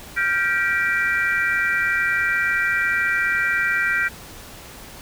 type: chord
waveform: sine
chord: G dominant seventh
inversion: third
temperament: equal with one note detuned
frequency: 1396.9 / 1568 / 1929.3 / 2349 Hz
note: F6 / G6 / B6 / D7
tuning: 0 / 0 / -41 / 0 cents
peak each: -25 / -22 / -23 / -25 dBFS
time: 0.16-4.09 s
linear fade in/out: 20 ms
effects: pink hiss -40 dBFS RMS until 5.01 s